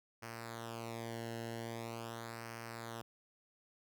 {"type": "tone with flanger", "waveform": "sawtooth", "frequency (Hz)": 115.5, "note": "A#2", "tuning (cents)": -16, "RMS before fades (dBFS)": -45, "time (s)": [0.22, 3.02], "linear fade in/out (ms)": 10, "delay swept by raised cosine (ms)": [0.27, 0.85], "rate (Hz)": 0.43, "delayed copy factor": -0.75, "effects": []}